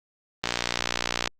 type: click train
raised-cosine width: 0.2 ms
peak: -6 dBFS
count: 51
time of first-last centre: 0.44-1.275 s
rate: 59.9 Hz
effects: Opus 24 kbps